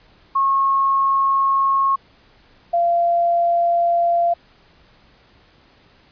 sine tone pair in turn, 1089 / 687.7 Hz, C#6 / F5, -31 / -27 cents, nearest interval minor sixth, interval 796 cents, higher first, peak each -14 dBFS, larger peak neither, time 0.35-1.96 / 2.73-4.34 s, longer neither, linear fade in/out 10 ms, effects pink hiss -53 dBFS RMS until 6.11 s + resampled to 11025 Hz

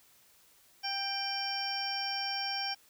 harmonic tone with a mistuned harmonic, 790 Hz, G5, 13 cents sharp, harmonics 1 / 2 / 3 / 4 / 6 / 7, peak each -38 / -42 / -42 / -43 / -43 / -35 dBFS, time 0.83-2.75 s, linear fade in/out 20 ms, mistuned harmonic 4, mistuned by -38 cents, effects white hiss -63 dBFS RMS until 2.89 s

